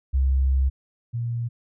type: tone pair in turn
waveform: sine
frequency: 66.5 / 118.01 Hz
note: C2 / A#2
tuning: +29 / +22 cents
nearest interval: minor seventh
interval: 993 cents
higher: second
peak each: -17 / -24 dBFS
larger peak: first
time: 0.13-0.7 / 1.13-1.49 s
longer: first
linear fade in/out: 20 ms
effects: none

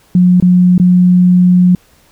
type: tone with dropouts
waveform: sine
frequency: 180 Hz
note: F#3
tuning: 47 cents flat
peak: -4 dBFS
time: 0.15-1.75 s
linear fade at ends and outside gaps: 2 ms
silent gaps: 0.401-0.424 / 0.78-0.798 s
effects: pink hiss -49 dBFS RMS until 2.11 s

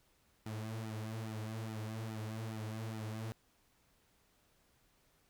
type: tone with flanger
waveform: sawtooth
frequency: 110 Hz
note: A2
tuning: in tune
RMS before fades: -42 dBFS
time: 0.46-3.32 s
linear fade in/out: 0 ms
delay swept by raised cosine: 1.8 to 7 ms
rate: 2.4 Hz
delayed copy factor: -0.8
effects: pink hiss -72 dBFS RMS until 5.29 s

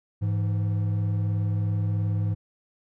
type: tone pair together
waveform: triangle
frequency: 103.83 / 166.83 Hz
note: G#2 / E3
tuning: 0 / +21 cents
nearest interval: minor sixth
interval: 821 cents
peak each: -21 / -30 dBFS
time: 0.21-2.35 s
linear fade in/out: 20 ms
effects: none

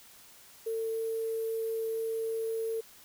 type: tone with sample-and-hold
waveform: sine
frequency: 449.5 Hz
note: A4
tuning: 37 cents sharp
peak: -30 dBFS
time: 0.66-2.81 s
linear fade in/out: 10 ms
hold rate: 11025 Hz
effects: white hiss -55 dBFS RMS until 3.04 s

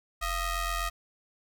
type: ring-modulated tone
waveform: sawtooth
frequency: 640 Hz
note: D#5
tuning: 49 cents sharp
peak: -22 dBFS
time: 0.21-0.9 s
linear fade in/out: 20 ms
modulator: 596 Hz
effects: none

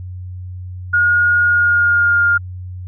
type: tone with pitch glide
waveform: sine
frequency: 1434 to 1409.4 Hz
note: F6 to F6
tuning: +45 to +15 cents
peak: -10 dBFS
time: 0.93-2.38 s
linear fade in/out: 10 ms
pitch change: -30 cents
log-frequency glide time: 1.43-2.26 s
effects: added 91 Hz sine -26 dBFS peak until 2.87 s

